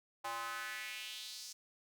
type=tone with high-pass filter sweep; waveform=square; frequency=115.6 Hz; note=A#2; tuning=14 cents flat; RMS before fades=-44 dBFS; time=0.24-1.53 s; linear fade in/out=10 ms; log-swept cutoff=860 to 5700 Hz; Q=2.8; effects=none